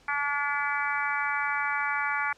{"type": "harmonic tone", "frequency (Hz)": 287.1, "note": "D4", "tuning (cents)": -39, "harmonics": [3, 4, 5, 6, 7, 8], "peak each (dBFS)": [-33, -33, -31, -34, -34, -34], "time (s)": [0.08, 2.33], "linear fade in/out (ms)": 5, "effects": ["pink hiss -59 dBFS RMS until 2.37 s", "low-pass 7000 Hz 12 dB/octave"]}